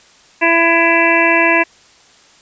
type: harmonic tone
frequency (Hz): 334.2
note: E4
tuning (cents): +24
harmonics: 1 / 2 / 3 / 5 / 6 / 7 / 8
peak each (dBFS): -17 / -17 / -17 / -17 / -17 / -17 / -17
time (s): 0.41-1.64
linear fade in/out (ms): 20
effects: white hiss -47 dBFS RMS until 2.41 s + resampled to 16000 Hz